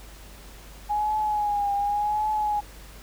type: tone with vibrato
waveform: sine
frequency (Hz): 830.6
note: G#5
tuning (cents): 0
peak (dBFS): -22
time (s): 0.89-2.61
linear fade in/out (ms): 20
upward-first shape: triangle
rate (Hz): 0.89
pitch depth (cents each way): 59
effects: added 50 Hz sine -44 dBFS peak until 3.02 s + pink hiss -48 dBFS RMS until 3.02 s